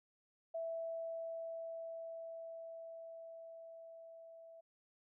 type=tone with level ramp; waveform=sine; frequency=659.3 Hz; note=E5; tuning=in tune; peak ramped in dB=-38 to -54 dBFS; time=0.54-4.61 s; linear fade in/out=10 ms; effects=none